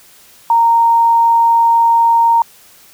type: tone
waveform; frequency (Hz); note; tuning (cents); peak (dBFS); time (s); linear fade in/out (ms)
sine; 926; A#5; -12; -7; 0.5-2.42; 2
effects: white hiss -44 dBFS RMS until 2.93 s